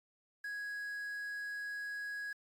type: tone with quantisation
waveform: triangle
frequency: 1661.2 Hz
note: G#6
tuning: in tune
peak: -37 dBFS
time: 0.44-2.33 s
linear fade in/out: 5 ms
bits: 10
effects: AAC 64 kbps